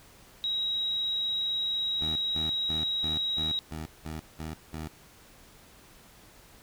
sine tone, 3831 Hz, A#7, 47 cents sharp, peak -27 dBFS, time 0.44-3.59 s, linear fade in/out 0 ms
15% pulse tone bursts, 78.6 Hz, D#2, 18 cents sharp, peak -29 dBFS, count 9, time 2.01-4.88 s, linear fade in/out 5 ms, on 150 ms, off 190 ms
effects pink hiss -55 dBFS RMS until 6.62 s

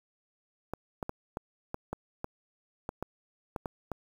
clicks, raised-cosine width 1 ms, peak -20 dBFS, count 12, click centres 0.736 / 1.028 / 1.094 / 1.371 / 1.744 / 1.93 / 2.244 / 2.891 / 3.026 / 3.562 / 3.658 / 3.917 s, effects 8-bit

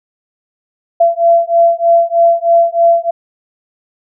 sine beating tone pair, 676 / 679.2 Hz, E5 / F5, +43 / -48 cents, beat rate 3.2 Hz, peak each -10 dBFS, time 1-3.11 s, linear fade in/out 10 ms, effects none

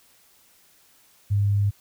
sine tone, 101.3 Hz, G#2, 43 cents flat, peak -18 dBFS, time 1.3-1.71 s, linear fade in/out 20 ms, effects white hiss -58 dBFS RMS until 1.8 s

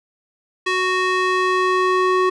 square tone with band-pass filter sweep, 370 Hz, F#4, in tune, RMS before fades -18 dBFS, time 0.66-2.3 s, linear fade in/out 10 ms, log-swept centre 2100 to 930 Hz, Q 1, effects resampled to 24000 Hz

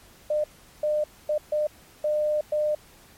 sine tone bursts at uneven times, 603 Hz, D5, 46 cents sharp, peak -21 dBFS, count 6, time 0.3-0.44 / 0.83-1.04 / 1.29-1.38 / 1.52-1.67 / 2.04-2.41 / 2.52-2.75 s, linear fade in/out 5 ms, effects pink hiss -53 dBFS RMS until 3.17 s + MP3 64 kbps

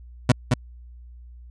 30% pulse tone with echo, 123.47 Hz, B2, in tune, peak -9 dBFS, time 0.29-0.32 s, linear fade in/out 5 ms, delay 220 ms, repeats 1, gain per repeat -4 dB, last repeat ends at 0.54 s, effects added 60 Hz sine -41 dBFS peak until 1.5 s + resampled to 22050 Hz

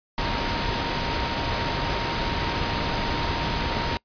sine tone in noise, 932.3 Hz, A#5, in tune, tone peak -32 dBFS, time 0.18-3.97 s, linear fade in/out 0 ms, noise pink, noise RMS -26 dBFS, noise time 0.18-3.97 s, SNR -9 dB, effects noise-tail reverb RT60 0.1 s tail -24 dB re dry + resampled to 11025 Hz

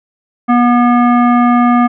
sine tone with frequency modulation, 242.1 Hz, B3, 34 cents flat, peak -6 dBFS, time 0.48-1.88 s, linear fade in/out 20 ms, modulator 968 Hz, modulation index 0.91, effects none

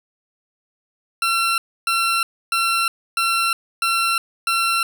20% pulse tone bursts, 1355 Hz, E6, 47 cents sharp, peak -12 dBFS, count 6, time 1.22-4.83 s, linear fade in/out 2 ms, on 360 ms, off 290 ms, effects none

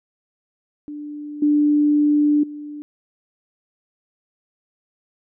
sine tone with level steps, 295.5 Hz, D4, 11 cents sharp, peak -29 / -13 / -30 dBFS, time 0.88-2.82 s, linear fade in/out 0 ms, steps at 1.42 / 2.43 s, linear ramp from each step 5 ms, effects none

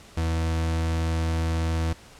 40% pulse tone, 81.6 Hz, E2, 17 cents flat, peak -22 dBFS, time 0.17-1.93 s, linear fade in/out 5 ms, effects pink hiss -49 dBFS RMS until 2.19 s + low-pass 9000 Hz 12 dB/octave

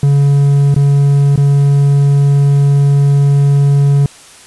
triangle tone with dropouts, 141.2 Hz, C#3, 32 cents sharp, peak -4 dBFS, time 0.03-4.06 s, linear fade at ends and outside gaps 2 ms, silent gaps 0.744-0.762 / 1.36-1.376 s, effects white hiss -38 dBFS RMS until 4.46 s + resampled to 24000 Hz

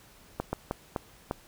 slowing click train, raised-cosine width 1 ms, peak -15 dBFS, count 5, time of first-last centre 0.4-1.311 s, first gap 130 ms, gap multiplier 1.39, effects pink hiss -56 dBFS RMS until 1.47 s

